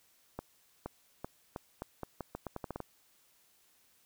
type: accelerating click train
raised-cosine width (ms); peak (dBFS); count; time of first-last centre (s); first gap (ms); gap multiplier
1; -24; 14; 0.39-2.803; 470; 0.82
effects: white hiss -68 dBFS RMS until 4.05 s